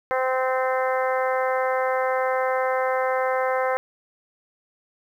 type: harmonic tone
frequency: 259 Hz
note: C4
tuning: 17 cents flat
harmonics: 2 / 3 / 4 / 5 / 6 / 7 / 8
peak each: -23 / -27 / -29 / -31 / -33 / -34 / -35 dBFS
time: 0.11-3.77 s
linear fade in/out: 0 ms
effects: 9-bit